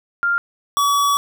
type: tone pair in turn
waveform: sine / square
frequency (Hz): 1396.9 / 1137.7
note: F6 / C#6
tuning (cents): 0 / +45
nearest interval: major third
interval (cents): 355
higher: first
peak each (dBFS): -15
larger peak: neither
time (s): 0.23-0.38 / 0.77-1.17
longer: second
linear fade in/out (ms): 0
effects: none